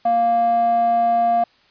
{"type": "tone with band-pass filter", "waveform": "square", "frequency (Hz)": 233.1, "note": "A#3", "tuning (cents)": 0, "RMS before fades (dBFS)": -17, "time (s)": [0.05, 1.44], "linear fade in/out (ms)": 5, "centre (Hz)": 720, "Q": 7.1, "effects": ["white hiss -56 dBFS RMS until 1.7 s", "resampled to 11025 Hz"]}